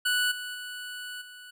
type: tone with level steps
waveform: 25% pulse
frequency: 1480 Hz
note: F#6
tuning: in tune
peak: -20 / -31 / -33 / -41 dBFS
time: 0.05-1.51 s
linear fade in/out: 10 ms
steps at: 0.31 / 0.54 / 1.21 s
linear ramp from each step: 10 ms
effects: none

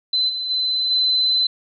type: tone with level steps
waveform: sine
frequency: 4041 Hz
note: B7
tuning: 39 cents sharp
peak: -16 / -23 / -18 / -15 dBFS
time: 0.13-1.47 s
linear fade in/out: 5 ms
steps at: 0.28 / 0.49 / 0.9 s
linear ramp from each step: 20 ms
effects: none

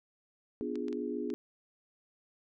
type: chord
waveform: sine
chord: B diminished seventh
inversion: none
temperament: equal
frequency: 246.9 / 293.7 / 349.2 / 415.3 Hz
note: B3 / D4 / F4 / Ab4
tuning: 0 / 0 / 0 / 0 cents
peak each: -38 / -39 / -40 / -38 dBFS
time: 0.61-1.34 s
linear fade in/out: 0 ms
type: clicks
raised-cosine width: 0.2 ms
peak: -32 dBFS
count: 4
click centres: 0.756 / 0.883 / 0.928 / 1.302 s
effects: none

